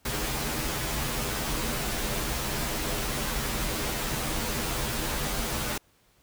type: noise with comb filter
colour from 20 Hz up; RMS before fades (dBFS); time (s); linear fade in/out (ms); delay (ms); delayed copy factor
pink; -30; 0.05-5.78; 5; 11; -0.95
effects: pink hiss -64 dBFS RMS until 6.22 s